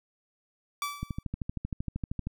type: tone with exponential decay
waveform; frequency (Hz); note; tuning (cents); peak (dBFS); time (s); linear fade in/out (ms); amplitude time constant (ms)
sawtooth; 1156; D6; -28; -24; 0.82-1.23; 1; 88
type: click train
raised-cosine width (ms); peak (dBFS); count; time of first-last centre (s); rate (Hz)
5; -20; 17; 1.03-2.27; 12.9
effects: none